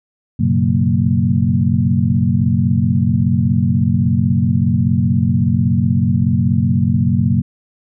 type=tone cluster; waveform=sine; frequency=95.6 / 120.6 / 136.9 / 184.2 / 228.6 Hz; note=G2 / B2 / C#3 / F#3 / A#3; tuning=-43 / -41 / -21 / -7 / -34 cents; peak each=-18 dBFS; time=0.39-7.42 s; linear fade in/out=10 ms; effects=none